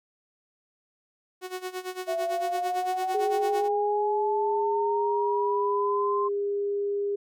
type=tone with tremolo; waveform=sawtooth; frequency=368.6 Hz; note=F#4; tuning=7 cents flat; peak=-26 dBFS; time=1.41-3.69 s; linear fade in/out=50 ms; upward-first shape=sine; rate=8.9 Hz; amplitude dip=85%
type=linear sweep; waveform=sine; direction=up; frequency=659.3 to 1050 Hz; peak=-26 dBFS; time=2.07-6.29 s; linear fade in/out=20 ms
type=tone with pitch glide; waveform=sine; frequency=415.9 to 404.8 Hz; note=G#4 to G#4; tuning=+2 to -44 cents; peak=-25 dBFS; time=3.14-7.16 s; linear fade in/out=10 ms; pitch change=-46 cents; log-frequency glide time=3.51-6.32 s
effects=none